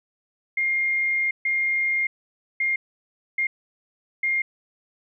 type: tone bursts at uneven times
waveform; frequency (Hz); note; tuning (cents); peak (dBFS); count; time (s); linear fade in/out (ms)
sine; 2122; C7; +24; -20; 5; 0.57-1.31 / 1.45-2.07 / 2.6-2.76 / 3.38-3.47 / 4.23-4.42; 5
effects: none